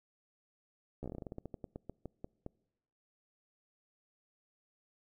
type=slowing click train; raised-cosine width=2 ms; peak=-29 dBFS; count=20; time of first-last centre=1.03-2.464 s; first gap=13 ms; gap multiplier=1.17; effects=noise-tail reverb RT60 1.0 s tail -26 dB re dry